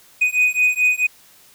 triangle beating tone pair, 2489 / 2493.6 Hz, D#7 / D#7, 0 / +3 cents, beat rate 4.6 Hz, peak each -16 dBFS, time 0.21-1.07 s, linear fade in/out 10 ms, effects white hiss -50 dBFS RMS until 1.54 s

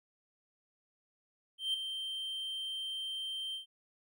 triangle tone with ADSR envelope, 3136 Hz, G7, in tune, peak -27 dBFS, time 1.58-3.66 s, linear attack 160 ms, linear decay 4 ms, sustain -8 dB, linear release 120 ms, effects none

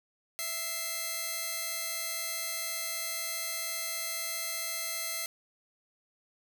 5% pulse tone pair together, 659.3 / 2093 Hz, E5 / C7, 0 / 0 cents, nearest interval octave + minor sixth, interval 2000 cents, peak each -28 / -24 dBFS, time 0.39-5.26 s, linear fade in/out 0 ms, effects none

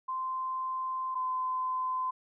sine tone pair in turn, 1039 / 1026.5 Hz, C6 / C6, -12 / -33 cents, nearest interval unison, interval 21 cents, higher first, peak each -31 / -29 dBFS, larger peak second, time 0.08-1.15 / 1.15-2.11 s, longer first, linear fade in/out 10 ms, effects none

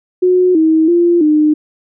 sine tone with pitch steps, 364.5 / 318.5 / 345.3 / 304 Hz, F#4 / D#4 / F4 / D#4, -26 / +41 / -20 / -40 cents, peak -7 dBFS, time 0.22-1.54 s, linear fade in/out 10 ms, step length 330 ms, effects none

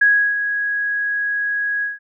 sine tone with ADSR envelope, 1659 Hz, G#6, 2 cents flat, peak -9 dBFS, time 0.01-1.99 s, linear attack 8 ms, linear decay 330 ms, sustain -9 dB, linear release 160 ms, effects none

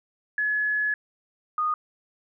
sine tone pair in turn, 1700 / 1233 Hz, G#6 / D#6, +40 / -16 cents, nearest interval tritone, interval 556 cents, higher first, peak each -22 dBFS, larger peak neither, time 0.38-0.94 / 1.58-1.74 s, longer first, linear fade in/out 2 ms, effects none

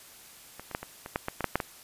clicks, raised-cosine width 0.5 ms, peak -25 / -26 / -14 / -22 / -23 / -12 / -15 / -16 / -10 / -9 / -15 dBFS, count 11, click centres 0.596 / 0.713 / 0.749 / 0.83 / 1.061 / 1.159 / 1.284 / 1.407 / 1.443 / 1.556 / 1.602 s, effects white hiss -51 dBFS RMS until 1.83 s + resampled to 32000 Hz

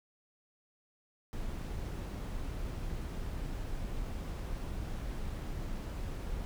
brown noise, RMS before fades -38 dBFS, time 1.33-6.45 s, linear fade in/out 0 ms, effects none

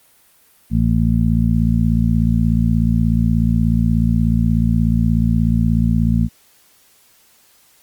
harmonic tone, 56.6 Hz, A1, 50 cents sharp, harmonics 1 / 2 / 3 / 4, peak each -18 / -18 / -18 / -18 dBFS, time 0.7-6.29 s, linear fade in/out 50 ms, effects white hiss -53 dBFS RMS until 7.82 s + Opus 32 kbps

